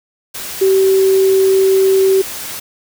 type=tone in noise; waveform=sine; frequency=383.8 Hz; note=G4; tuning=37 cents flat; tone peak=-8 dBFS; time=0.61-2.22 s; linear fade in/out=10 ms; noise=white; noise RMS=-26 dBFS; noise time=0.34-2.6 s; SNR=+15 dB; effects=none